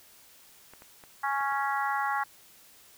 clicks, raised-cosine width 0.5 ms, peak -34 dBFS, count 5, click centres 0.736 / 0.821 / 1.038 / 1.408 / 1.523 s
harmonic tone, 277.2 Hz, C#4, in tune, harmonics 3 / 4 / 5 / 6 / 7, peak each -30 / -32 / -34 / -36 / -37 dBFS, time 1.23-2.24 s, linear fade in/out 10 ms
effects white hiss -56 dBFS RMS until 2.97 s

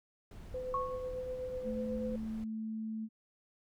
brown noise, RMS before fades -48 dBFS, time 0.31-2.44 s, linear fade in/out 2 ms
sine tone with tremolo, 508 Hz, B4, 49 cents sharp, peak -35 dBFS, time 0.54-2.16 s, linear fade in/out 5 ms, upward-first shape triangle, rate 8.1 Hz, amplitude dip 40%
sine tone with exponential decay, 1100 Hz, C#6, 14 cents flat, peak -29 dBFS, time 0.74-1.2 s, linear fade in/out 2 ms, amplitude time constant 100 ms
sine tone, 220 Hz, A3, in tune, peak -36 dBFS, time 1.63-3.09 s, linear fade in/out 50 ms
effects none

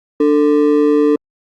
triangle ring-modulated tone, 370 Hz, F#4, in tune, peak -4 dBFS, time 0.2-1.16 s, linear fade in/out 5 ms, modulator 74.9 Hz, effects Opus 48 kbps

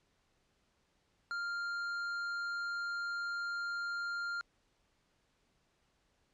sine tone with hard clipping, 1396.9 Hz, F6, in tune, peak -37 dBFS, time 1.31-4.41 s, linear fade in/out 0 ms, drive 7 dB, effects pink hiss -75 dBFS RMS until 6.33 s + low-pass 7000 Hz 12 dB/octave

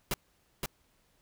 pink noise with echo, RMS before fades -31 dBFS, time 0.11-0.14 s, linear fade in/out 2 ms, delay 520 ms, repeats 1, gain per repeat -3 dB, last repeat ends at 0.66 s, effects pink hiss -70 dBFS RMS until 1.21 s

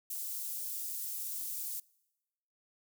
white high-pass noise, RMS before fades -39 dBFS, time 0.1-1.8 s, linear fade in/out 5 ms, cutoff 8600 Hz, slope 12 dB/octave, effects noise-tail reverb RT60 1.0 s tail -25 dB re dry

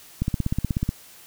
click train, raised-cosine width 5 ms, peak -10 dBFS, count 12, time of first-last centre 0.22-0.891 s, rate 16.4 Hz, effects white hiss -48 dBFS RMS until 1.26 s

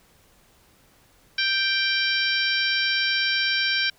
harmonic tone, 784 Hz, G5, in tune, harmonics 2 / 3 / 4 / 5 / 6 / 7, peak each -25 / -27 / -28 / -29 / -30 / -30 dBFS, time 1.38-3.9 s, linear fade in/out 5 ms, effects pink hiss -58 dBFS RMS until 3.98 s

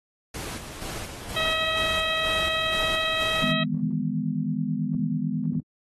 pink noise with tremolo, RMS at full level -35 dBFS, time 0.34-3.52 s, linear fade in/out 5 ms, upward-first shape square, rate 2.1 Hz, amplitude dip 45%
harmonic tone, 640 Hz, D#5, 49 cents sharp, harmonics 1 / 2 / 3 / 4 / 5 / 6, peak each -31 / -31 / -31 / -31 / -31 / -31 dBFS, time 1.36-3.64 s, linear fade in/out 10 ms
sine chord, E major seventh, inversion third, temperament equal with one note detuned, 155.56 / 164.81 / 204.2 / 246.9 Hz, D#3 / E3 / G#3 / B3, 0 / 0 / -29 / 0 cents, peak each -30 / -31 / -29 / -29 dBFS, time 3.42-5.6 s, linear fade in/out 5 ms
effects AAC 32 kbps

